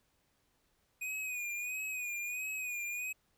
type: tone with vibrato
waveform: square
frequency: 2478 Hz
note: D#7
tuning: 8 cents flat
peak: -37 dBFS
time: 1.01-3.13 s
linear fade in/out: 10 ms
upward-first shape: sine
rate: 1.5 Hz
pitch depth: 58 cents each way
effects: pink hiss -75 dBFS RMS until 3.37 s